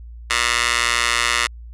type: tone with high-pass filter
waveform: 15% pulse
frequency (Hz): 119.1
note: A#2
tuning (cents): +38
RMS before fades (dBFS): -19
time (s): 0.3-1.47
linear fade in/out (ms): 5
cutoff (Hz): 1700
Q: 1.3
effects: added 58 Hz sine -34 dBFS peak until 1.73 s + resampled to 24000 Hz